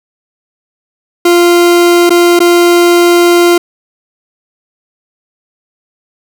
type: tone with dropouts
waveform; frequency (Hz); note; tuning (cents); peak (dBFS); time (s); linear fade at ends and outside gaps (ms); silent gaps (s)
40% pulse; 347.6; F4; -8; -3; 1.25-3.58; 5; 2.095-2.104 / 2.392-2.402
effects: none